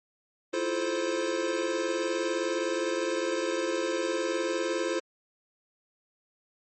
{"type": "chord", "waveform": "square", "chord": "F major seventh", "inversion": "third", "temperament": "equal with one note detuned", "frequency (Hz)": [329.6, 349.2, 434.4, 523.3], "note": ["E4", "F4", "A4", "C5"], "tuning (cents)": [0, 0, -22, 0], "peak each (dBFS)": [-35, -33, -35, -32], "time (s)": [0.53, 5], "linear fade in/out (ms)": 10, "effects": ["MP3 32 kbps"]}